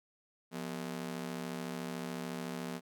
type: ring-modulated tone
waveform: sawtooth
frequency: 210 Hz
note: G#3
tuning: 19 cents sharp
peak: -31 dBFS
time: 0.51-2.81 s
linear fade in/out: 50 ms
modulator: 36.9 Hz
effects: none